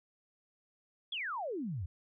sine exponential sweep, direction down, 3520 to 77.4 Hz, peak -35 dBFS, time 1.12-1.86 s, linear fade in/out 5 ms, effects none

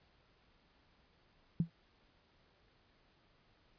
sine tone with exponential decay, 166.5 Hz, E3, 18 cents sharp, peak -25 dBFS, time 1.6-1.7 s, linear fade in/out 2 ms, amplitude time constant 20 ms, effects pink hiss -70 dBFS RMS until 3.78 s + resampled to 11025 Hz

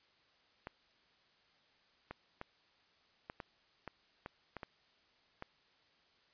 clicks, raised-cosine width 0.5 ms, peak -28 dBFS, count 10, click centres 0.671 / 2.11 / 2.414 / 3.299 / 3.402 / 3.877 / 4.261 / 4.567 / 4.632 / 5.424 s, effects white hiss -70 dBFS RMS until 6.33 s + resampled to 11025 Hz

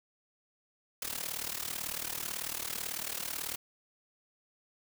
white noise with amplitude modulation, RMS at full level -34 dBFS, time 1.02-3.56 s, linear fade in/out 2 ms, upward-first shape sine, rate 38.1 Hz, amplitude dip 85%, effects none

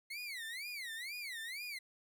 30% pulse tone with vibrato, 2093 Hz, C7, in tune, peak -39 dBFS, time 0.1-1.79 s, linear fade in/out 10 ms, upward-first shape sine, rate 2.1 Hz, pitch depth 280 cents each way, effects none

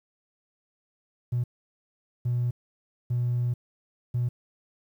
triangle tone bursts at uneven times, 121.7 Hz, B2, 25 cents flat, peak -20 dBFS, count 4, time 1.32-1.44 / 2.25-2.51 / 3.1-3.54 / 4.14-4.29 s, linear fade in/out 10 ms, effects tanh soft clip ceiling -20 dBFS + 10-bit

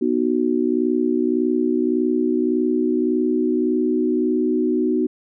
sine chord, B major, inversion none, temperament just, 246.9 / 308.7 / 370.4 Hz, B3 / D#4 / F#4, 0 / -14 / +2 cents, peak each -21 dBFS, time 0.01-5.07 s, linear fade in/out 10 ms, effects none

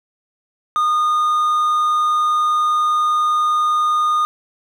triangle tone, 1225 Hz, D#6, 27 cents flat, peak -12 dBFS, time 0.76-4.25 s, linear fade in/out 0 ms, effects none

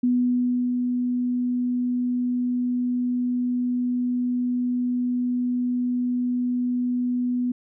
sine tone with ADSR envelope, 246.9 Hz, B3, in tune, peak -17 dBFS, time 0.03-7.52 s, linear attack 7 ms, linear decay 680 ms, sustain -4 dB, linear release 6 ms, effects none

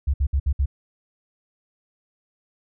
sine tone bursts, 69.3 Hz, C#2, in tune, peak -17 dBFS, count 5, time 0.07-0.659 s, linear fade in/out 10 ms, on 69 ms, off 61 ms, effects none

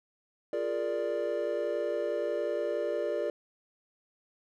triangle chord, Bb dominant seventh, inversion second, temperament equal, 349.2 / 415.3 / 466.2 / 587.3 Hz, F4 / Ab4 / Bb4 / D5, 0 / 0 / 0 / 0 cents, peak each -35 / -34 / -33 / -30 dBFS, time 0.53-3.3 s, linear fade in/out 2 ms, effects none

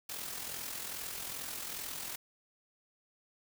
white noise with amplitude modulation, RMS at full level -39 dBFS, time 0.09-2.16 s, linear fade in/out 5 ms, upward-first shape sine, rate 42.4 Hz, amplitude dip 50%, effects none

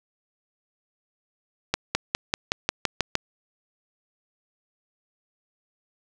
accelerating click train, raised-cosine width 0.2 ms, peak -4 dBFS, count 9, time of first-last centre 1.74-3.154 s, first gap 210 ms, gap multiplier 0.95, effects none

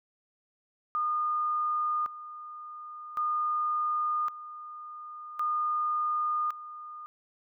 sine tone with tremolo, 1220 Hz, D#6, 34 cents flat, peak -26 dBFS, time 0.95-7.06 s, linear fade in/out 0 ms, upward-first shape square, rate 0.45 Hz, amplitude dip 80%, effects none

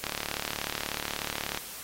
click train, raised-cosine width 0.2 ms, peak -13 dBFS, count 57, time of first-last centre 0.04-1.574 s, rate 36.5 Hz, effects white hiss -42 dBFS RMS until 1.83 s + AAC 48 kbps

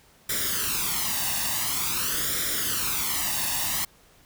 white noise with flanger, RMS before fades -27 dBFS, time 0.29-3.85 s, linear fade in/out 5 ms, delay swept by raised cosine 0.55 to 1.1 ms, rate 0.47 Hz, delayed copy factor +0.7, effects pink hiss -57 dBFS RMS until 4.25 s

